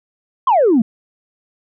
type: exponential sweep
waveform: sine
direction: down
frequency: 1105 to 207.7 Hz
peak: -8 dBFS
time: 0.47-0.82 s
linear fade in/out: 5 ms
effects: tanh soft clip ceiling -6 dBFS